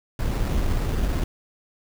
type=noise with sample-and-hold; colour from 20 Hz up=brown; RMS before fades=-23 dBFS; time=0.19-1.24 s; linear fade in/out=2 ms; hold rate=3150 Hz; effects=none